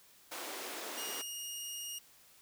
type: high-pass noise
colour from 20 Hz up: pink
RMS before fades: -43 dBFS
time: 0.31-1.22 s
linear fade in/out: 10 ms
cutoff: 310 Hz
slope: 24 dB/octave
type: tone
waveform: 15% pulse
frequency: 2854 Hz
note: F7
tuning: 37 cents sharp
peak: -33 dBFS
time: 0.97-1.99 s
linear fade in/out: 10 ms
effects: white hiss -62 dBFS RMS until 2.41 s